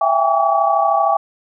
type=tone cluster; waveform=sine; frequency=664 / 782 / 815 / 1140 Hz; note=E5 / G5 / G#5 / C#6; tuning=+12 / -4 / -33 / +48 cents; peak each=-18 dBFS; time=0.01-1.17 s; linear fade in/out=5 ms; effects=none